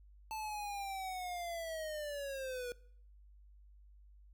square linear sweep, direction down, 880 to 481.4 Hz, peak -40 dBFS, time 0.31-2.72 s, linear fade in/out 0 ms, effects noise-tail reverb RT60 0.6 s tail -22 dB re dry + added 50 Hz sine -57 dBFS peak until 4.33 s

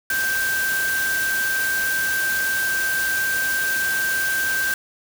sine tone in noise, 1568 Hz, G6, in tune, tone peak -20 dBFS, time 0.1-4.74 s, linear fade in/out 2 ms, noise white, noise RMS -28 dBFS, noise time 0.1-4.74 s, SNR +5 dB, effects none

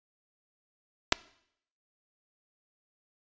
clicks, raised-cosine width 0.2 ms, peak -4 dBFS, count 2, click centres 1.123 / 1.126 s, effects noise-tail reverb RT60 0.7 s tail -21 dB re dry + resampled to 16000 Hz

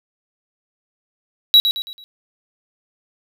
triangle tone with echo, 3887 Hz, B7, 28 cents flat, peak -5 dBFS, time 1.54-1.6 s, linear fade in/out 0 ms, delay 110 ms, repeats 4, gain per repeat -8 dB, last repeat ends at 2.04 s, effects none

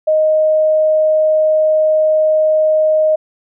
sine tone, 622.3 Hz, D#5, in tune, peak -9 dBFS, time 0.07-3.16 s, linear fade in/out 10 ms, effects none

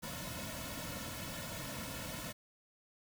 pink noise with comb filter, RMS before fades -43 dBFS, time 0.02-2.33 s, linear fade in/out 20 ms, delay 2.5 ms, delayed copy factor -0.85, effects none

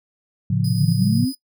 sine chord, A augmented, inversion none, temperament equal with one note detuned, 110 / 138.59 / 176.95 Hz, A2 / C#3 / E#3, 0 / 0 / +23 cents, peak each -21 dBFS, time 0.5-1.25 s, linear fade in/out 5 ms
sawtooth tone with tremolo, 4983 Hz, D#8, 2 cents sharp, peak -28 dBFS, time 0.64-1.35 s, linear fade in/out 5 ms, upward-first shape triangle, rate 8.1 Hz, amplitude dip 30%
sine exponential sweep, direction up, 125.9 to 276.5 Hz, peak -18 dBFS, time 0.68-1.33 s, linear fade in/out 50 ms
effects noise-tail reverb RT60 0.1 s tail -20 dB re dry

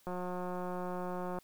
click train, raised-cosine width 1 ms, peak -26 dBFS, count 238, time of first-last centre 0.07-1.387 s, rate 180 Hz, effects white hiss -66 dBFS RMS until 1.43 s

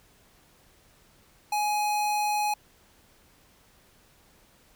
square tone, 837 Hz, G#5, 13 cents sharp, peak -25 dBFS, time 1.52-2.54 s, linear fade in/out 5 ms, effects pink hiss -60 dBFS RMS until 4.75 s

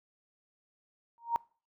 sine tone with exponential growth, 933 Hz, A#5, 1 cent sharp, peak -22 dBFS, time 1.18-1.36 s, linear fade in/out 0 ms, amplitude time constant 37 ms, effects noise-tail reverb RT60 0.4 s tail -24 dB re dry

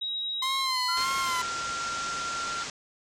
sine tone with pitch glide, 3823 to 4266 Hz, A#7 to C8, +43 to +33 cents, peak -29 dBFS, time 0.01-1.05 s, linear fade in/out 10 ms, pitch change +190 cents, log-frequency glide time 0.51-0.79 s
sawtooth tone with vibrato, 1037 Hz, C6, 16 cents flat, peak -24 dBFS, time 0.42-1.42 s, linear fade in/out 5 ms, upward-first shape sine, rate 1.7 Hz, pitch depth 63 cents each way
sine tone, 1377 Hz, F6, 25 cents flat, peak -31 dBFS, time 0.88-2.64 s, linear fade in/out 10 ms
white low-pass noise, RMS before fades -37 dBFS, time 0.97-2.7 s, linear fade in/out 2 ms, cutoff 7400 Hz, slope 48 dB/octave
effects low-pass 12000 Hz 12 dB/octave

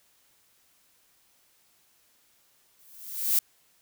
violet noise with exponential growth, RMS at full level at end -20 dBFS, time 2.79-3.39 s, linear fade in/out 2 ms, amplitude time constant 130 ms, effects white hiss -65 dBFS RMS until 3.81 s

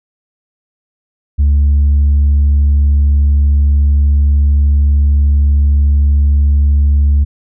sine tone with tanh clipping, 71.7 Hz, D2, 41 cents flat, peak -7 dBFS, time 1.38-7.25 s, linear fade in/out 20 ms, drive 1 dB, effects none

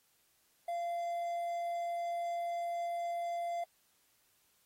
triangle tone with quantisation, 689 Hz, F5, 24 cents flat, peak -32 dBFS, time 0.68-3.64 s, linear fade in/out 5 ms, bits 10, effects white hiss -72 dBFS RMS until 4.65 s + AAC 48 kbps

